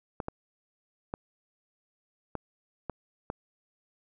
clicks, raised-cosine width 1 ms, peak -19 dBFS, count 6, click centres 0.202 / 0.284 / 1.139 / 2.353 / 2.897 / 3.301 s, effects none

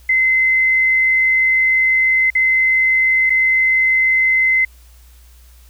sine tone with dropouts, 2057 Hz, C7, 30 cents flat, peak -11 dBFS, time 0.09-4.65 s, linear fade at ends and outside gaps 5 ms, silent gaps 2.303-2.351 / 3.297-3.302 s, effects added 60 Hz sine -42 dBFS peak until 5.69 s + white hiss -52 dBFS RMS until 5.69 s

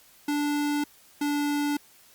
square tone pair in turn, 292.4 / 290.9 Hz, D4 / D4, -7 / -16 cents, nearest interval unison, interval 9 cents, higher first, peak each -25 dBFS, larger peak neither, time 0.28-0.84 / 1.21-1.77 s, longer neither, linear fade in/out 5 ms, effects white hiss -56 dBFS RMS until 2.14 s + Opus 48 kbps

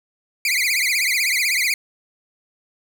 sawtooth tone with vibrato, 2217 Hz, C#7, in tune, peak -14 dBFS, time 0.45-1.74 s, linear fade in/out 2 ms, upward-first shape triangle, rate 16 Hz, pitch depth 220 cents each way, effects none

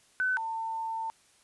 sine tone pair in turn, 1511 / 898.4 Hz, F#6 / A5, +36 / +36 cents, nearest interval major sixth, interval 900 cents, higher first, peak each -25 / -31 dBFS, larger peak first, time 0.2-0.37 / 0.37-1.1 s, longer second, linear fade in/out 0 ms, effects white hiss -63 dBFS RMS until 1.43 s + resampled to 24000 Hz

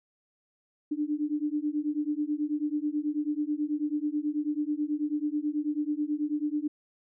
sine beating tone pair, 293.7 / 302.9 Hz, D4 / D#4, 0 / -46 cents, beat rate 9.2 Hz, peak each -30 dBFS, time 0.91-6.68 s, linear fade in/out 10 ms, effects none

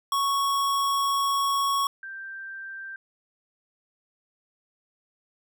square / sine tone pair in turn, 1109 / 1571.7 Hz, C#6 / G6, 0 / +4 cents, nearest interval tritone, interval 604 cents, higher second, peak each -23 / -35 dBFS, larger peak first, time 0.12-1.87 / 2.03-2.96 s, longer first, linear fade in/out 2 ms, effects none

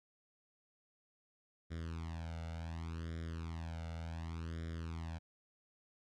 sawtooth tone with flanger, 82.3 Hz, E2, 2 cents flat, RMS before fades -43 dBFS, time 1.7-5.19 s, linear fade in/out 20 ms, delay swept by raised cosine 0.56 to 1.42 ms, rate 0.68 Hz, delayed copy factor +0.9, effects low-pass 6000 Hz 12 dB/octave

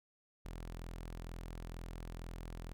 sawtooth tone, 42.14 Hz, E1, 39 cents sharp, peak -40 dBFS, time 0.45-2.73 s, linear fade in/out 0 ms, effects none

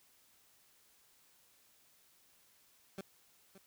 20% pulse tone with echo, 193.6 Hz, G3, 21 cents flat, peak -36 dBFS, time 2.98-3.01 s, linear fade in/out 2 ms, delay 570 ms, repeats 1, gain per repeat -14 dB, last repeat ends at 3.58 s, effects white hiss -68 dBFS RMS until 3.66 s

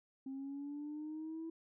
sine linear sweep, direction up, 265.4 to 328.8 Hz, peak -40 dBFS, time 0.26-1.5 s, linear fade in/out 5 ms, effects tanh soft clip ceiling -38 dBFS

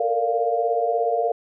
sine chord, Bb major seventh, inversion third, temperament equal with one note detuned, 449.5 / 466.2 / 587.3 / 698.5 Hz, A4 / Bb4 / D5 / F5, +37 / 0 / 0 / 0 cents, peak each -27 / -24 / -28 / -22 dBFS, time 0-1.32 s, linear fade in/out 5 ms, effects none

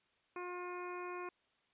harmonic tone with a mistuned harmonic, 357.3 Hz, F4, 40 cents sharp, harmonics 1 / 2 / 3 / 4 / 5 / 6 / 7, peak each -44 / -52 / -46 / -53 / -58 / -57 / -53 dBFS, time 0.36-1.29 s, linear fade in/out 2 ms, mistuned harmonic 7, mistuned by -21 cents, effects white hiss -75 dBFS RMS until 1.73 s + resampled to 8000 Hz

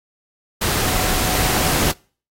sine tone in noise, 740 Hz, F#5, in tune, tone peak -27 dBFS, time 0.87-1.73 s, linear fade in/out 10 ms, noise pink, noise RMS -19 dBFS, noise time 0.61-1.92 s, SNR -11 dB, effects noise-tail reverb RT60 0.4 s tail -25 dB re dry + AAC 48 kbps

